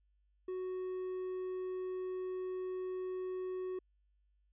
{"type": "tone", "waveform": "triangle", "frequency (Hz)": 370, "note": "F#4", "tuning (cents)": 0, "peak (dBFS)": -35, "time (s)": [0.48, 3.79], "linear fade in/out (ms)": 5, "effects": ["added 50 Hz sine -70 dBFS peak until 4.52 s", "resampled to 8000 Hz"]}